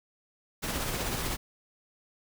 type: noise with tremolo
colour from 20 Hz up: pink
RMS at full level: -31 dBFS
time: 0.62-1.37 s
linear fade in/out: 20 ms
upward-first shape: sine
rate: 16 Hz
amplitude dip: 30%
effects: none